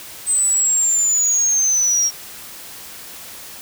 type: linear sweep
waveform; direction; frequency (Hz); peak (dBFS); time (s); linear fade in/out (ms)
sine; down; 8210 to 5588; -11; 0.26-2.11; 50
effects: tanh soft clip ceiling -13 dBFS + white hiss -36 dBFS RMS until 3.61 s